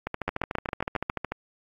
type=two click trains; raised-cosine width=0.5 ms; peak=-14 / -11 dBFS; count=18 / 7; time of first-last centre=0.07-1.32 / 0.28-1.099 s; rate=13.6 / 7.33 Hz; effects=AAC 32 kbps